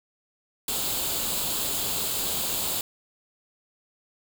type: noise with comb filter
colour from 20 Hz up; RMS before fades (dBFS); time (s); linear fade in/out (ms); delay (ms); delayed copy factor
white; -28; 0.68-2.81; 2; 0.26; +0.6
effects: none